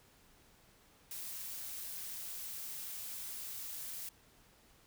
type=noise; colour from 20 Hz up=blue; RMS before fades=-44 dBFS; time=1.11-4.09 s; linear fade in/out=2 ms; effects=pink hiss -65 dBFS RMS until 4.86 s